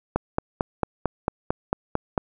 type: click train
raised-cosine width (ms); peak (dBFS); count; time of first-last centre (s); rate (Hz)
1; -7; 10; 0.16-2.178; 4.46
effects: none